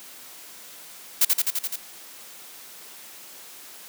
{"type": "noise with echo", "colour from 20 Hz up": "blue", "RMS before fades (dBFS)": -17, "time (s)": [1.21, 1.25], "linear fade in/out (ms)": 5, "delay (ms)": 85, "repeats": 6, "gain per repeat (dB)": -2, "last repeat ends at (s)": 1.76, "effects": ["white hiss -44 dBFS RMS until 3.88 s", "high-pass 200 Hz 12 dB/octave"]}